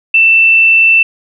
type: tone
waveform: sine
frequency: 2669 Hz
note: E7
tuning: 21 cents sharp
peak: -4 dBFS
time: 0.14-1.03 s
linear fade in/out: 5 ms
effects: none